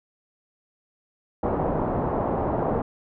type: low-pass noise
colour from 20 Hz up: white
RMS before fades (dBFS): -25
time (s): 1.43-2.82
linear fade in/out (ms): 5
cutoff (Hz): 830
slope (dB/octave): 24
effects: none